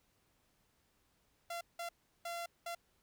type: tone bursts at uneven times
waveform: sawtooth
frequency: 685 Hz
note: F5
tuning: 34 cents flat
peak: -36 dBFS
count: 4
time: 1.5-1.61 / 1.79-1.89 / 2.25-2.46 / 2.66-2.75 s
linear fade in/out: 5 ms
effects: pink hiss -75 dBFS RMS until 3.02 s